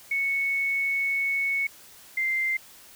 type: tone pair in turn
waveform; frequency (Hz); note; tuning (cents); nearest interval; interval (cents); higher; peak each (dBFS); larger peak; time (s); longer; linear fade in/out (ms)
sine; 2212 / 2088; C#7 / C7; -4 / -4; minor second; 100; first; -23; neither; 0.11-1.67 / 2.17-2.57; first; 5
effects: white hiss -50 dBFS RMS until 2.95 s